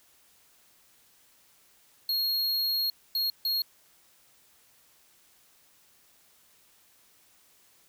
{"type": "tone bursts at uneven times", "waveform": "square", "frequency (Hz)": 4280, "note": "C8", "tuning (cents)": 38, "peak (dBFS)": -26, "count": 3, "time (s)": [[2.09, 2.9], [3.15, 3.3], [3.45, 3.62]], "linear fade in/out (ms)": 2, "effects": ["white hiss -62 dBFS RMS until 7.88 s"]}